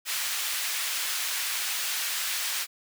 pink high-pass noise, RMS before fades -30 dBFS, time 0.05-2.67 s, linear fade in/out 50 ms, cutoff 1900 Hz, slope 12 dB/octave, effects none

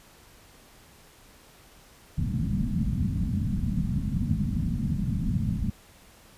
white low-pass noise, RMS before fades -27 dBFS, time 2.17-5.71 s, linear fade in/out 20 ms, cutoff 230 Hz, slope 48 dB/octave, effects pink hiss -54 dBFS RMS until 6.37 s + resampled to 32000 Hz

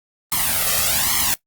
white noise with flanger, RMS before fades -19 dBFS, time 0.32-1.34 s, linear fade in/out 0 ms, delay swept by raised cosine 0.94 to 1.59 ms, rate 1.2 Hz, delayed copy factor +1, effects noise-tail reverb RT60 0.1 s tail -20 dB re dry + Opus 32 kbps

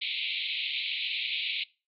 pink band-pass noise, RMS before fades -32 dBFS, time 0.01-1.64 s, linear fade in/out 10 ms, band 2200 to 4100 Hz, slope 96 dB/octave, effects noise-tail reverb RT60 0.3 s tail -22 dB re dry + MP3 96 kbps

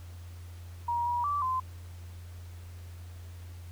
sine tone with pitch steps, 949 / 961 / 1160 / 1032 Hz, A#5 / B5 / D6 / C6, +31 / -48 / -22 / -24 cents, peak -27 dBFS, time 0.88-1.6 s, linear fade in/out 5 ms, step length 180 ms, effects added 87 Hz sine -42 dBFS peak until 3.71 s + pink hiss -57 dBFS RMS until 3.71 s

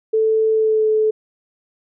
sine tone with pitch glide, 440 to 433.4 Hz, A4 to A4, 0 to -26 cents, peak -13 dBFS, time 0.13-1.11 s, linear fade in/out 10 ms, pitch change -26 cents, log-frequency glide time 0.52-0.87 s, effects none

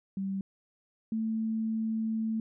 sine tone pair in turn, 194.1 / 221.8 Hz, G3 / A3, -17 / +14 cents, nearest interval major second, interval 231 cents, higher second, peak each -30 / -28 dBFS, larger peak second, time 0.17-0.41 / 1.12-2.4 s, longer second, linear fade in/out 2 ms, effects none

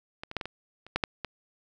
clicks, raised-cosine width 0.3 ms, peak -21 / -23 / -13 / -18 / -20 / -30 / -10 / -9 / -17 dBFS, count 9, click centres 0.235 / 0.314 / 0.367 / 0.412 / 0.456 / 0.866 / 0.96 / 1.038 / 1.247 s, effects none

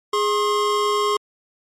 square tone pair together, 415.3 / 1071 Hz, G#4 / C6, 0 / +40 cents, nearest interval octave + major third, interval 1640 cents, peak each -21 dBFS, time 0.13-1.17 s, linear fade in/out 5 ms, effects low-pass 8000 Hz 12 dB/octave + MP3 64 kbps

